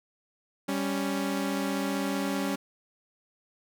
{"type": "tone pair together", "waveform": "sawtooth", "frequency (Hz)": [196.77, 277.5], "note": ["G3", "C#4"], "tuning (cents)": [7, 2], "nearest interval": "tritone", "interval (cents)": 595, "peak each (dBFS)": [-27, -26], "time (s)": [0.68, 2.56], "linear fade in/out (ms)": 10, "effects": []}